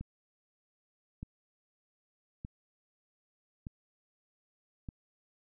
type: click train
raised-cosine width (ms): 5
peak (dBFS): -28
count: 5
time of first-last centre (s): 0.01-4.888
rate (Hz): 0.82
effects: none